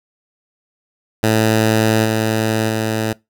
10% pulse tone with level steps, 110.2 Hz, A2, 3 cents sharp, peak -4 / -7 / -9 dBFS, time 1.23-3.13 s, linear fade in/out 5 ms, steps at 2.04 / 2.68 s, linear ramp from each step 20 ms, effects noise-tail reverb RT60 0.2 s tail -22 dB re dry

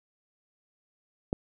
click, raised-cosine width 2 ms, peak -14 dBFS, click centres 1.329 s, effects none

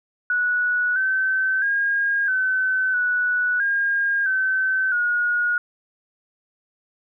sine tone with pitch steps, 1469 / 1537 / 1625 / 1522 / 1475 / 1618 / 1534 / 1444 Hz, F#6 / G6 / G#6 / F#6 / F#6 / G#6 / G6 / F#6, -13 / -35 / -38 / +48 / -6 / -46 / -38 / -43 cents, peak -18 dBFS, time 0.3-5.58 s, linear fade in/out 2 ms, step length 660 ms, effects none

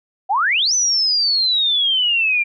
sine exponential two-way sweep, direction up then down, 721 to 6110 to 2356 Hz, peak -14 dBFS, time 0.29-2.44 s, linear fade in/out 20 ms, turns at 0.74 s, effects none

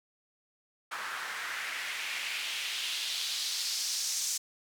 white noise with band-pass filter sweep, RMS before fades -35 dBFS, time 0.91-4.38 s, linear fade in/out 10 ms, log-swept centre 1300 to 6400 Hz, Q 2.1, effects none

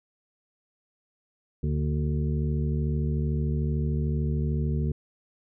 harmonic tone with a mistuned harmonic, 73.42 Hz, D2, in tune, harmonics 1 / 2 / 3 / 5 / 6, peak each -27 / -27 / -33 / -38 / -41 dBFS, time 1.63-4.92 s, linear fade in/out 5 ms, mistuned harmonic 3, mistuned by +69 cents, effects none

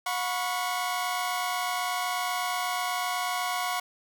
sawtooth chord, F# suspended fourth, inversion none, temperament equal with one note detuned, 723.1 / 987.8 / 1108.7 Hz, F#5 / B5 / C#6, -40 / 0 / 0 cents, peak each -27 / -31 / -28 dBFS, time 0.06-3.8 s, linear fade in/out 5 ms, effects none

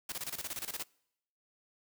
white noise with tremolo, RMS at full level -38 dBFS, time 0.09-0.84 s, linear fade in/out 5 ms, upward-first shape square, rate 17 Hz, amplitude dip 80%, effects noise-tail reverb RT60 0.8 s tail -26 dB re dry

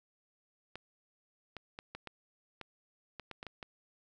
clicks, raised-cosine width 0.3 ms, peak -27 dBFS, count 11, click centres 0.756 / 1.567 / 1.789 / 1.95 / 2.073 / 2.613 / 3.197 / 3.313 / 3.429 / 3.467 / 3.628 s, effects none

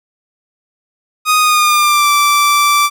sawtooth tone with pitch glide, 1244.5 to 1167.9 Hz, D#6 to D6, 0 to -10 cents, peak -5 dBFS, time 1.25-2.9 s, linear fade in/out 50 ms, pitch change -110 cents, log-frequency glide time 1.39-2.1 s, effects none

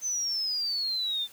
sine exponential sweep, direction down, 6230 to 3543 Hz, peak -27 dBFS, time 0.01-1.28 s, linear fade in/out 50 ms, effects white hiss -53 dBFS RMS until 1.32 s

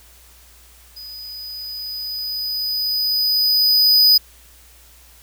square tone with level ramp, 4978 Hz, D#8, in tune, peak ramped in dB -34 to -9 dBFS, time 0.96-4.18 s, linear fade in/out 10 ms, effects added 60 Hz sine -49 dBFS peak until 5.22 s + white hiss -49 dBFS RMS until 5.22 s

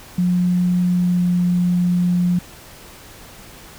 sine tone with pitch glide, 178.8 to 177.36 Hz, F3 to F3, +41 to +27 cents, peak -14 dBFS, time 0.18-2.39 s, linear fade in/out 5 ms, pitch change -14 cents, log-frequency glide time 0.89-1.23 s, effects pink hiss -41 dBFS RMS until 3.78 s

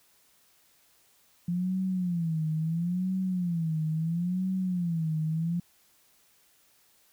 sine tone with vibrato, 171.6 Hz, F3, 30 cents flat, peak -26 dBFS, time 1.48-5.6 s, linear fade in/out 5 ms, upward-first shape sine, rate 0.74 Hz, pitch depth 160 cents each way, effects white hiss -64 dBFS RMS until 7.12 s

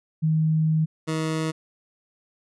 sine / 20% pulse tone pair in turn, 157.7 / 158.71 Hz, D#3 / D#3, +24 / +35 cents, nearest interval unison, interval 11 cents, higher second, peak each -18 / -19 dBFS, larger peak first, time 0.22-0.86 / 1.07-1.52 s, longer first, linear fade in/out 20 ms, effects resampled to 24000 Hz

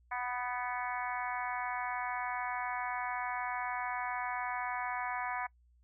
harmonic tone with a mistuned harmonic, 246.9 Hz, B3, in tune, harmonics 3 / 4 / 5 / 6 / 7 / 8 / 9, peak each -39 / -39 / -44 / -45 / -42 / -48 / -44 dBFS, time 0.11-5.47 s, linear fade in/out 10 ms, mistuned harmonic 6, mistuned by +27 cents, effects noise-tail reverb RT60 0.1 s tail -23 dB re dry + added 60 Hz sine -63 dBFS peak until 5.83 s

